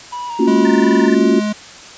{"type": "tone with vibrato", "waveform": "triangle", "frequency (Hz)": 958, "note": "A#5", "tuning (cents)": 47, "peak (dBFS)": -21, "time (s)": [0.12, 1.08], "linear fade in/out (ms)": 10, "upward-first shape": "square", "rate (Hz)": 2.8, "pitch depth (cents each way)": 35}
{"type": "chord", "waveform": "sine", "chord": "Gb major seventh", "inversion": "first", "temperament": "just", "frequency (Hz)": [231.2, 277.5, 346.9, 370], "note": ["Bb3", "Db4", "F4", "Gb4"], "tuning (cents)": [-14, 2, -12, 0], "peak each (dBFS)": -16, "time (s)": [0.39, 1.4], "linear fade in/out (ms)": 10}
{"type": "tone", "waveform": "square", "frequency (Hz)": 210.7, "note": "G#3", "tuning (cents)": 25, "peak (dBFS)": -17, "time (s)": [0.47, 1.53], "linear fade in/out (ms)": 10}
{"type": "tone bursts", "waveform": "sine", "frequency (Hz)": 1760, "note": "A6", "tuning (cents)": 0, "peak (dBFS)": -21, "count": 12, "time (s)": [0.65, 1.144], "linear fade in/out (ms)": 2, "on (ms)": 21, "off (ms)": 22}
{"effects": ["white hiss -36 dBFS RMS until 1.97 s", "resampled to 16000 Hz"]}